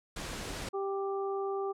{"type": "noise", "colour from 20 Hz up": "pink", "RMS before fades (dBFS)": -39, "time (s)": [0.16, 0.69], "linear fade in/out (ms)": 5}
{"type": "harmonic tone", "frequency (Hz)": 392.6, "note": "G4", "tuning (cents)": 3, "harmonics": [1, 2, 3], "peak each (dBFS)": [-32, -39, -41], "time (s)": [0.73, 1.73], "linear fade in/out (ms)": 20}
{"effects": ["low-pass 9000 Hz 12 dB/octave"]}